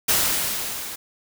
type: noise with level ramp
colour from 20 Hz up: white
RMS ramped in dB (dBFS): -18 to -34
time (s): 0.08-0.96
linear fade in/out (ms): 10
effects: none

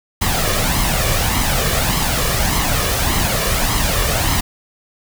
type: noise with flanger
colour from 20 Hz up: pink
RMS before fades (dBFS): -17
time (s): 0.21-4.41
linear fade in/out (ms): 10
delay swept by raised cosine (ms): 0.97 to 1.75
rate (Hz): 1.7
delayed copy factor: +0.55
effects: none

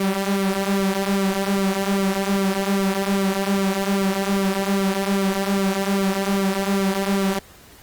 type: tone with flanger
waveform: sawtooth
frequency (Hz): 195.5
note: G3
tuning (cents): -4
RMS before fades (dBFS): -21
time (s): 0-7.39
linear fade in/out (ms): 5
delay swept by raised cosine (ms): 1.1 to 6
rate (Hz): 2.5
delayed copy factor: -0.65
effects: pink hiss -47 dBFS RMS until 7.82 s + Opus 24 kbps

